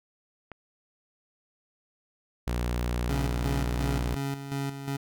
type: click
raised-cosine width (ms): 0.5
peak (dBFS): -26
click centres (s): 0.517
type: tone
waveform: sawtooth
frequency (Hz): 60.1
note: B1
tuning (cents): -46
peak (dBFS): -23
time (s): 2.47-4.15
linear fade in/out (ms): 5
type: tone with tremolo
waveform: 25% pulse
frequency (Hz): 138.59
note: C#3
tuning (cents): 0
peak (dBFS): -25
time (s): 3.09-4.97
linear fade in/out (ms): 10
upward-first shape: square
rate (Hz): 2.8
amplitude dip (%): 60
effects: none